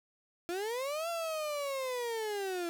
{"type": "linear two-way sweep", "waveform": "35% pulse", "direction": "up then down", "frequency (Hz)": [335.2, 685, 335.2], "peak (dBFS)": -32, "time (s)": [0.49, 2.69], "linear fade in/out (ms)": 0, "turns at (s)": 1.09, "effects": []}